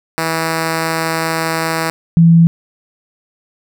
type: tone pair in turn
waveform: 5% pulse / sine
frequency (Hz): 162.5 / 166.78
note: E3 / E3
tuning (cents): -24 / +21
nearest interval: unison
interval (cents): 45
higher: second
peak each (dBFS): -4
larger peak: neither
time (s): 0.18-1.9 / 2.17-2.47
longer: first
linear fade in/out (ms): 0
effects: none